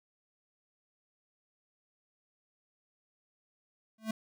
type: tone with exponential growth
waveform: square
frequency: 220 Hz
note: A3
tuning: in tune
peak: -29 dBFS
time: 3.98-4.11 s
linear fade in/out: 5 ms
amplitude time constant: 27 ms
effects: none